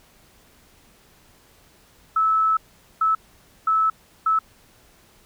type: tone bursts at uneven times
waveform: sine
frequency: 1305 Hz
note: E6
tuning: 18 cents flat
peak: -16 dBFS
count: 4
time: 2.16-2.57 / 3.01-3.15 / 3.67-3.9 / 4.26-4.39 s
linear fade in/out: 5 ms
effects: pink hiss -55 dBFS RMS until 5.25 s